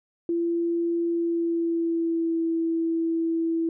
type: tone with pitch glide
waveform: sine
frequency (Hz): 339.2 to 329.5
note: E4 to E4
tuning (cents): +50 to -1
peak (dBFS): -22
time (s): 0.29-3.69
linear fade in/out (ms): 2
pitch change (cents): -51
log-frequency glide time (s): 1.06-2.42
effects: none